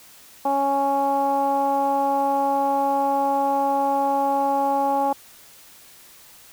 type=tone with low-pass filter; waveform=15% pulse; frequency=277.2 Hz; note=C#4; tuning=in tune; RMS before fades=-21 dBFS; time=0.45-5.13 s; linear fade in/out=5 ms; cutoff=860 Hz; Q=3.9; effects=white hiss -48 dBFS RMS until 6.52 s